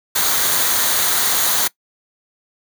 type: noise with comb filter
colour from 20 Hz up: white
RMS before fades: -17 dBFS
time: 0.15-1.68 s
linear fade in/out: 10 ms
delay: 0.38 ms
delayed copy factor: -0.5
effects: noise-tail reverb RT60 0.1 s tail -21 dB re dry